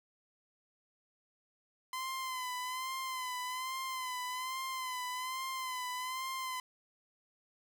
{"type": "tone with vibrato", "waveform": "sawtooth", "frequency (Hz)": 1025, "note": "C6", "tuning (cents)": -36, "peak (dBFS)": -33, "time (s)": [1.93, 6.6], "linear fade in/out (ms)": 2, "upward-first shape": "sine", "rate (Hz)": 1.2, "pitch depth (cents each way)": 48, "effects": ["12-bit"]}